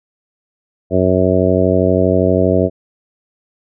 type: harmonic tone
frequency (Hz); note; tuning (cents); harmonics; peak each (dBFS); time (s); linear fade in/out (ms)
92.5; F#2; 0; 1 / 2 / 3 / 4 / 5 / 6 / 7; -18 / -18 / -18 / -18 / -18 / -18 / -18; 0.9-2.7; 50
effects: none